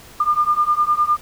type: beating tone pair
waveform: sine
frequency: 1200 / 1209.8 Hz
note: D6 / D#6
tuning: +37 / -49 cents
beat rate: 9.8 Hz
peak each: -18 / -17 dBFS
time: 0.2-1.17 s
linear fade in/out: 5 ms
effects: pink hiss -43 dBFS RMS until 1.21 s